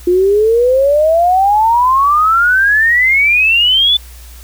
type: exponential sweep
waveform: sine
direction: up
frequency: 349.2 to 3520 Hz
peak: -7 dBFS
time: 0.07-3.97 s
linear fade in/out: 5 ms
effects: added 60 Hz sine -32 dBFS peak until 4.43 s + white hiss -40 dBFS RMS until 4.43 s